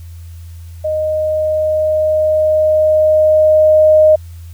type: tone with level ramp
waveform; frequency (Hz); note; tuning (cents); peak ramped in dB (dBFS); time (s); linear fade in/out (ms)
sine; 619; D#5; -9; -14 to -4; 0.84-4.16; 10
effects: added 84 Hz sine -29 dBFS peak until 4.53 s + white hiss -49 dBFS RMS until 4.53 s